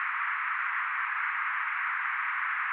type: band-pass noise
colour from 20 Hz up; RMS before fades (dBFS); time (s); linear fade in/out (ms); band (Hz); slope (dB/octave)
pink; -31; 0-2.72; 0; 1100 to 2200; 48
effects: none